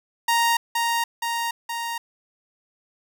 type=tone with echo; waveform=sawtooth; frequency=932.3 Hz; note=A#5; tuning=in tune; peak=-14 dBFS; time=0.28-0.57 s; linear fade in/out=5 ms; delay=470 ms; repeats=3; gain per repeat=-3 dB; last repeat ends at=1.98 s; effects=none